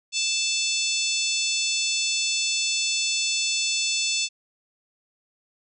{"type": "harmonic tone", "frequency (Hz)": 880, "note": "A5", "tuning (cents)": 0, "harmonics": [3, 4, 5, 6, 7, 8, 9], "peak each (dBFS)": [-28, -29, -30, -31, -31, -32, -33], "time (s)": [0.12, 4.29], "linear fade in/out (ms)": 50, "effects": []}